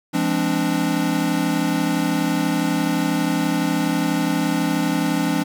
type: chord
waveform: square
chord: D half-diminished seventh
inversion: first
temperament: equal with one note detuned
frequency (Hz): 170.82 / 207.7 / 261.6 / 293.7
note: F3 / Ab3 / C4 / D4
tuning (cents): -38 / 0 / 0 / 0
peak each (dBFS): -25 / -27 / -25 / -23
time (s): 0.13-5.44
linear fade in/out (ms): 20
effects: 9-bit